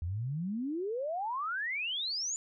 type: exponential sweep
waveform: sine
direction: up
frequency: 79.9 to 7120 Hz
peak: -32 dBFS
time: 0.02-2.36 s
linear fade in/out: 0 ms
effects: none